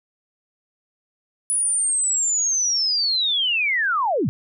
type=linear sweep; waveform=sine; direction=down; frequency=9956 to 90.4 Hz; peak=-18 dBFS; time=1.5-4.29 s; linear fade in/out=0 ms; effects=none